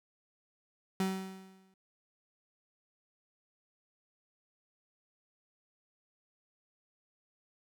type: tone with exponential decay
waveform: 35% pulse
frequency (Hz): 190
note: F#3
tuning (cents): +46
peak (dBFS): -26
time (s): 1-1.74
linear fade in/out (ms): 2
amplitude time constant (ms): 160
effects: none